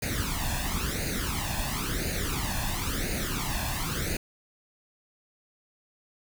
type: noise with flanger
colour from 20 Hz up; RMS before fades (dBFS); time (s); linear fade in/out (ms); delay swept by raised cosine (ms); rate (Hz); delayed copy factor
pink; -30; 0.02-4.17; 5; 0.45 to 1.17; 0.97; +0.75
effects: none